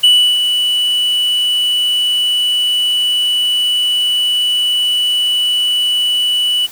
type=tone with ADSR envelope; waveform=triangle; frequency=2960 Hz; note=F#7; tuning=in tune; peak=-3 dBFS; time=0.03-6.67 s; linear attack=11 ms; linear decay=330 ms; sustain=-7 dB; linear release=18 ms; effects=white hiss -35 dBFS RMS until 6.71 s